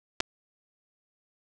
clicks, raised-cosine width 0.2 ms, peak -9 dBFS, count 2, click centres 0.203 / 0.206 s, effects none

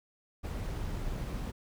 brown noise, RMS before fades -36 dBFS, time 0.43-1.52 s, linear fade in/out 20 ms, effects none

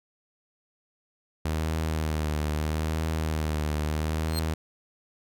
sawtooth tone with vibrato, 77.7 Hz, D#2, 2 cents flat, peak -22 dBFS, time 1.45-4.54 s, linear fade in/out 5 ms, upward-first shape triangle, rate 0.77 Hz, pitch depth 54 cents each way
sawtooth tone with exponential growth, 4201 Hz, C8, 6 cents sharp, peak -24 dBFS, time 4.26-4.39 s, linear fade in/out 0 ms, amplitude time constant 28 ms
effects none

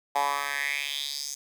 10% pulse tone with high-pass filter sweep, 141.9 Hz, C#3, 41 cents sharp, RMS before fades -30 dBFS, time 0.15-1.35 s, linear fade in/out 10 ms, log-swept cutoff 810 to 6400 Hz, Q 4.1, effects 9-bit

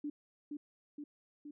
sine tone with echo, 293.7 Hz, D4, in tune, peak -36 dBFS, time 0.04-0.1 s, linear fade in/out 5 ms, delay 470 ms, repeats 3, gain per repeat -3 dB, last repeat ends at 1.51 s, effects none

